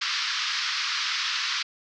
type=band-pass noise; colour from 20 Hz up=white; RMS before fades=-28 dBFS; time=0.01-1.63 s; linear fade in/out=10 ms; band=1100 to 5400 Hz; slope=48 dB/octave; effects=none